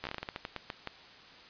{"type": "slowing click train", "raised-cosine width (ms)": 0.3, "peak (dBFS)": -20, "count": 14, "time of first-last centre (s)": [0.04, 0.873], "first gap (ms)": 13, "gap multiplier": 1.24, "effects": ["white hiss -53 dBFS RMS until 1.49 s", "resampled to 11025 Hz"]}